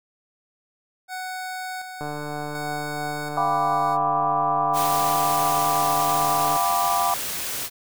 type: tone with tremolo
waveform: 25% pulse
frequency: 743 Hz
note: F#5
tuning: 7 cents sharp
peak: -26 dBFS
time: 1.08-3.98 s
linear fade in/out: 50 ms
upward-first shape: square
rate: 0.68 Hz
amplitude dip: 45%
type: click train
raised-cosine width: 1 ms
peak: -19 dBFS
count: 675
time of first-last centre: 2.01-6.564 s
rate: 148 Hz
type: chord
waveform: sine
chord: G dominant seventh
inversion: third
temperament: equal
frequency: 698.5 / 784 / 987.8 / 1174.7 Hz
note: F5 / G5 / B5 / D6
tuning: 0 / 0 / 0 / 0 cents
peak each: -25 dBFS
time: 3.37-7.14 s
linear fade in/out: 2 ms
type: noise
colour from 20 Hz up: white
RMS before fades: -29 dBFS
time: 4.73-7.7 s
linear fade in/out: 50 ms
effects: none